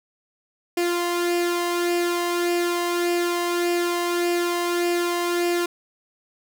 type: tone with flanger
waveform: sawtooth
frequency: 348.3 Hz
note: F4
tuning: 5 cents flat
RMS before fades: -23 dBFS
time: 0.77-5.66 s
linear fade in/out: 5 ms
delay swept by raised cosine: 0.39 to 1.02 ms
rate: 1.7 Hz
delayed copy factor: +0.5
effects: none